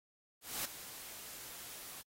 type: noise with ADSR envelope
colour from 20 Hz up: white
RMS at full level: -37 dBFS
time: 0.41-2.02 s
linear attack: 240 ms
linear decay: 6 ms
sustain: -12 dB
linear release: 11 ms
effects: AAC 48 kbps